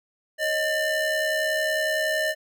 square ring-modulated tone, 587.3 Hz, D5, in tune, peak -20 dBFS, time 0.38-2.35 s, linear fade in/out 50 ms, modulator 1210 Hz, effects none

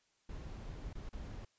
brown noise with dropouts, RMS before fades -45 dBFS, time 0.29-1.45 s, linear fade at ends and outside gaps 5 ms, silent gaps 0.93-0.952 / 1.092-1.129 s, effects white hiss -75 dBFS RMS until 1.58 s + resampled to 16000 Hz

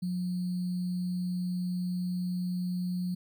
sine tone with sample-and-hold, 179.9 Hz, F#3, 48 cents flat, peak -29 dBFS, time 0.02-3.15 s, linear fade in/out 10 ms, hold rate 4410 Hz, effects none

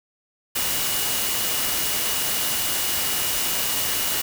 sine tone in noise, 2896 Hz, F#7, 38 cents flat, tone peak -33 dBFS, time 0.55-4.22 s, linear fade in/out 10 ms, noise white, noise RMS -24 dBFS, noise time 0.55-4.22 s, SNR -12 dB, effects none

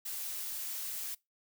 blue noise, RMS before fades -39 dBFS, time 0.05-1.15 s, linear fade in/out 10 ms, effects noise-tail reverb RT60 0.2 s tail -23 dB re dry

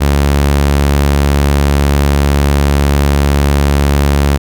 sawtooth tone, 71 Hz, C#2, 42 cents sharp, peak -4 dBFS, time 0-4.38 s, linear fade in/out 20 ms, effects none

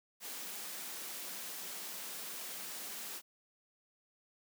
white high-pass noise, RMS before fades -44 dBFS, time 0.2-3.22 s, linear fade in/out 50 ms, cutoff 160 Hz, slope 96 dB/octave, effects none

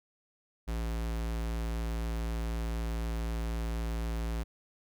square tone, 56.5 Hz, A1, 47 cents sharp, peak -32 dBFS, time 0.67-4.44 s, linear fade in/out 20 ms, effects none

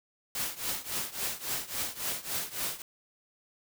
white noise with tremolo, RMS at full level -31 dBFS, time 0.35-2.82 s, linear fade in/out 2 ms, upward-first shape triangle, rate 3.6 Hz, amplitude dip 90%, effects none

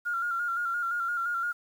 sine tone with vibrato, 1396.9 Hz, F6, in tune, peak -27 dBFS, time 0.05-1.53 s, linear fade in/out 20 ms, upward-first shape square, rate 5.8 Hz, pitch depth 36 cents each way, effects 9-bit

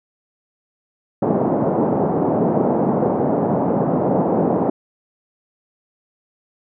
pink band-pass noise, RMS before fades -18 dBFS, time 1.22-4.7 s, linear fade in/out 5 ms, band 160 to 790 Hz, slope 24 dB/octave, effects none

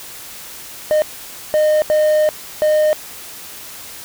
triangle tone bursts at uneven times, 612 Hz, D#5, 29 cents flat, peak -9 dBFS, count 4, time 0.91-1.02 / 1.54-1.82 / 1.9-2.29 / 2.62-2.93 s, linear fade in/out 0 ms, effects white hiss -34 dBFS RMS until 4.04 s

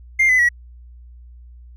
triangle tone with pitch steps, 2107 / 2014 / 1925.4 Hz, C7 / B6 / B6, +12 / +33 / -45 cents, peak -9 dBFS, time 0.19-0.49 s, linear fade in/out 10 ms, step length 100 ms, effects tanh soft clip ceiling -7 dBFS + added 60 Hz sine -39 dBFS peak until 1.76 s

